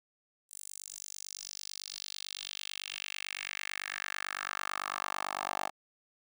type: tone with high-pass filter sweep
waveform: 10% pulse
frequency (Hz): 49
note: G1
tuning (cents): 0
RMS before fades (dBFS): -40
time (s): 0.49-5.71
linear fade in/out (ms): 50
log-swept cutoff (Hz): 8600 to 800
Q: 2.6
effects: none